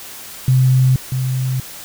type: tone pair in turn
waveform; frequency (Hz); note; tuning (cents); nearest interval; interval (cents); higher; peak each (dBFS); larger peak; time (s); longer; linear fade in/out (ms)
sine; 129.5 / 129.5; C3 / C3; -17 / -17; unison; 0; neither; -9 / -16; first; 0.48-0.96 / 1.12-1.6; neither; 2
effects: white hiss -34 dBFS RMS until 1.84 s